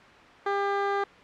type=tone; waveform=15% pulse; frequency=400 Hz; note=G4; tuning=35 cents sharp; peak=-18 dBFS; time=0.46-1.04 s; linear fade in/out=5 ms; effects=white hiss -49 dBFS RMS until 1.23 s + low-pass 2000 Hz 12 dB/octave